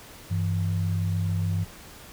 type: tone pair together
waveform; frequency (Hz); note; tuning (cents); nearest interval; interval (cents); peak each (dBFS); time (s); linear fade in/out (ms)
sine; 98 / 164.82; G2 / E3; 0 / 0; major sixth; 900; -24 / -29; 0.3-1.65; 20
effects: pink hiss -46 dBFS RMS until 2.12 s